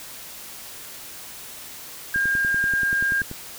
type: tone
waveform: sine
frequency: 1609 Hz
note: G6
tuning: 45 cents sharp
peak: -19 dBFS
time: 2.14-3.22 s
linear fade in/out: 5 ms
type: click train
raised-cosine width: 3 ms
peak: -21 dBFS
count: 13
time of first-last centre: 2.16-3.314 s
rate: 10.4 Hz
effects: white hiss -39 dBFS RMS until 3.58 s